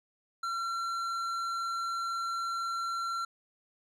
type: tone with tanh clipping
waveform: sine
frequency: 1361 Hz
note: F6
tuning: 45 cents flat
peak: -33 dBFS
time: 0.43-3.25 s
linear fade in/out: 5 ms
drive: 11 dB
effects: none